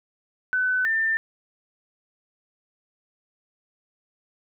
sine tone pair in turn, 1507 / 1792.1 Hz, F#6 / A6, +31 / +31 cents, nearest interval minor third, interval 300 cents, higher second, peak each -20 / -20 dBFS, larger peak neither, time 0.53-0.85 / 0.85-1.17 s, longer neither, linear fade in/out 0 ms, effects none

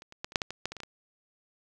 clicks, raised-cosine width 0.2 ms, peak -29 / -30 / -17 / -29 / -6 / -13 / -20 / -14 / -22 / -25 / -23 / -24 dBFS, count 12, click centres 0.021 / 0.124 / 0.245 / 0.321 / 0.358 / 0.418 / 0.506 / 0.656 / 0.72 / 0.767 / 0.803 / 0.834 s, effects none

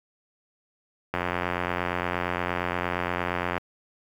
click train, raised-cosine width 0.5 ms, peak -11 dBFS, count 217, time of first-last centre 1.14-3.578 s, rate 88.6 Hz, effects high-pass 60 Hz 12 dB/octave + 8-bit

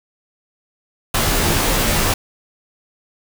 pink noise with comb filter, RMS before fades -17 dBFS, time 1.14-2.14 s, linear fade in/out 5 ms, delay 16 ms, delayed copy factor -0.9, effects none

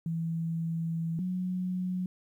sine tone pair in turn, 164.81 / 182.76 Hz, E3 / F#3, 0 / -21 cents, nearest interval major second, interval 179 cents, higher second, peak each -29 / -29 dBFS, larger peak neither, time 0.06-1.19 / 1.19-2.06 s, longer first, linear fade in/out 2 ms, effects 11-bit

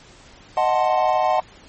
triangle chord, D# diminished seventh, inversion none, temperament equal, 622.3 / 740 / 880 / 1046.5 Hz, D#5 / F#5 / A5 / C6, 0 / 0 / 0 / 0 cents, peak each -20 / -17 / -21 / -23 dBFS, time 0.57-1.4 s, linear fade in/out 2 ms, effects pink hiss -47 dBFS RMS until 1.68 s + MP3 32 kbps

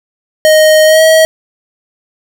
square tone with pitch glide, 622.3 to 638.7 Hz, D#5 to D#5, 0 to +45 cents, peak -4 dBFS, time 0.45-1.25 s, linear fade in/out 0 ms, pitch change +45 cents, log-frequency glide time 0.85-1.02 s, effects none

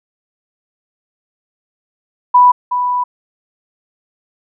sine tone pair in turn, 987.8 / 987.8 Hz, B5 / B5, 0 / 0 cents, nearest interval unison, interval 0 cents, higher neither, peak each -4 / -13 dBFS, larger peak first, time 2.34-2.52 / 2.71-3.04 s, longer second, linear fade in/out 10 ms, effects none

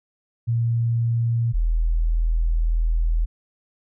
sine tone pair in turn, 116.54 / 40.91 Hz, A#2 / E1, 0 / -12 cents, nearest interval octave + tritone, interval 1812 cents, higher first, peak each -18 / -17 dBFS, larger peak second, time 0.47-1.53 / 1.53-3.26 s, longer second, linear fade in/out 20 ms, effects none

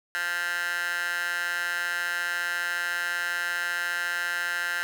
15% pulse tone with high-pass filter, 174.61 Hz, F3, in tune, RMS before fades -29 dBFS, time 0.15-4.83 s, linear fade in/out 0 ms, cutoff 1500 Hz, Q 4.5, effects none

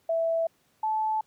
sine tone pair in turn, 659.3 / 869.8 Hz, E5 / A5, 0 / -20 cents, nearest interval perfect fourth, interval 480 cents, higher second, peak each -23 / -24 dBFS, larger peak first, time 0.09-0.47 / 0.83-1.21 s, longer neither, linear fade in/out 5 ms, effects pink hiss -67 dBFS RMS until 1.26 s + high-pass 100 Hz 12 dB/octave

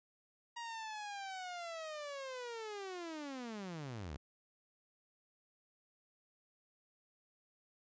sawtooth linear sweep, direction down, 950 to 61.74 Hz, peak -39 dBFS, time 0.56-4.17 s, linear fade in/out 10 ms, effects resampled to 16000 Hz

